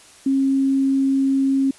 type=tone; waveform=sine; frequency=270.5 Hz; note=C#4; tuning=42 cents flat; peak=-15 dBFS; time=0.26-1.71 s; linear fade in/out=5 ms; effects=white hiss -47 dBFS RMS until 1.78 s + resampled to 24000 Hz